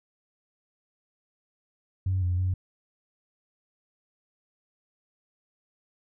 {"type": "tone with pitch steps", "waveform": "sine", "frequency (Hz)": [93.9, 89.3, 92.2], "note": ["F#2", "F2", "F#2"], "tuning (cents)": [26, 39, -6], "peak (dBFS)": -22, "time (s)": [2.06, 2.54], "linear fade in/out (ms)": 5, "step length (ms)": 160, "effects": ["tanh soft clip ceiling -19 dBFS"]}